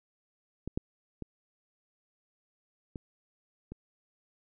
clicks, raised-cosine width 3 ms, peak -23 / -17 / -25 / -26 / -28 dBFS, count 5, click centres 0.676 / 0.775 / 1.223 / 2.958 / 3.72 s, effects none

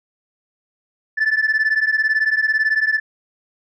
sine beating tone pair, 1741 / 1759 Hz, A6 / A6, -19 / -1 cents, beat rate 18 Hz, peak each -16 / -16 dBFS, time 1.17-3 s, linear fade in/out 20 ms, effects tanh soft clip ceiling -12 dBFS

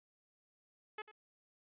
10% pulse tone with echo, 427.3 Hz, G#4, 49 cents sharp, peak -33 dBFS, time 0.98-1.02 s, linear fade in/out 5 ms, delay 95 ms, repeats 1, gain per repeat -15 dB, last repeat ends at 1.115 s, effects resampled to 8000 Hz

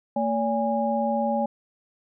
sine tone cluster, 227 / 572 / 821 Hz, A#3 / D5 / G#5, -46 / -46 / -20 cents, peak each -26 dBFS, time 0.16-1.46 s, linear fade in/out 5 ms, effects none

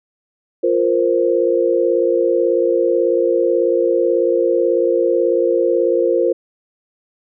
sine chord, F suspended fourth, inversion none, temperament just, 349.2 / 465.6 / 523.8 Hz, F4 / Bb4 / C5, 0 / -2 / +2 cents, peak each -17 dBFS, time 0.63-6.33 s, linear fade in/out 10 ms, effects none

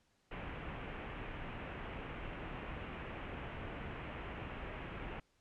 pink low-pass noise, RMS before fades -45 dBFS, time 0.31-5.2 s, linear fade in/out 5 ms, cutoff 2900 Hz, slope 48 dB/octave, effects pink hiss -75 dBFS RMS until 5.4 s + low-pass 8000 Hz 12 dB/octave

